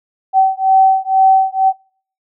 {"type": "beating tone pair", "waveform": "sine", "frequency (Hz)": [765, 767.1], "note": ["G5", "G5"], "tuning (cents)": [-42, -38], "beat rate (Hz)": 2.1, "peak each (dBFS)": -11, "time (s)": [0.33, 1.73], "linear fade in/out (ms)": 50, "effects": ["noise-tail reverb RT60 0.5 s tail -26 dB re dry"]}